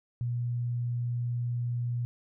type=tone; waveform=sine; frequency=120.6 Hz; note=B2; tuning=41 cents flat; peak=-28 dBFS; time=0.21-2.05 s; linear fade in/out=0 ms; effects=none